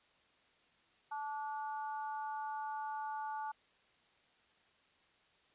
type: harmonic tone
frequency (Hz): 290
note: D4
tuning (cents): -22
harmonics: 3 / 4 / 5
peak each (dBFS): -39 / -48 / -49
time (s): 1.11-3.52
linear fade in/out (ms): 10
effects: white hiss -70 dBFS RMS until 5.54 s + resampled to 8000 Hz